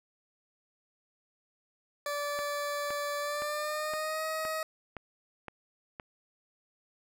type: tone with pitch glide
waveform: 20% pulse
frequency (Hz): 580 to 632.5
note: D5 to D#5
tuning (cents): -22 to +28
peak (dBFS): -27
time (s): 2.06-4.63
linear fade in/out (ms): 2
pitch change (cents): +150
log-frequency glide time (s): 3.19-4.24
type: click train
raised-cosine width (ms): 0.5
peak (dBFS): -25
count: 8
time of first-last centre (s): 2.39-5.998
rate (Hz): 1.94
effects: none